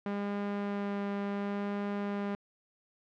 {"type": "tone with vibrato", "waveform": "sawtooth", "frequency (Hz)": 201.9, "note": "G#3", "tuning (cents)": -49, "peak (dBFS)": -28, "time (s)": [0.06, 2.35], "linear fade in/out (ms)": 2, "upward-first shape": "sine", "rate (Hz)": 0.69, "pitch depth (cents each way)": 8, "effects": ["low-pass 2000 Hz 12 dB/octave"]}